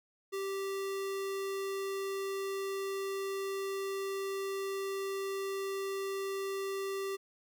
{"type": "tone", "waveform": "square", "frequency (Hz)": 390.7, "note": "G4", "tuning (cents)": -6, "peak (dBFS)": -35, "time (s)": [0.32, 7.17], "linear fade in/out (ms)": 20, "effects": []}